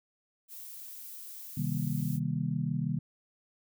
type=noise; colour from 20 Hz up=violet; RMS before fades=-45 dBFS; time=0.48-2.2 s; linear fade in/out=50 ms
type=chord; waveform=sine; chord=C minor seventh; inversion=none; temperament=just; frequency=130.81 / 156.98 / 196.22 / 235.5 Hz; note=C3 / Eb3 / G3 / Bb3; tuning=0 / +16 / +2 / +18 cents; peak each=-34 / -32 / -36 / -37 dBFS; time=1.57-2.99 s; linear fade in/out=5 ms
effects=none